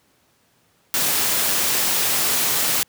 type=noise; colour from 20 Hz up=white; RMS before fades=-20 dBFS; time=0.94-2.83 s; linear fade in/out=0 ms; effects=pink hiss -61 dBFS RMS until 2.88 s + high-pass 100 Hz 12 dB/octave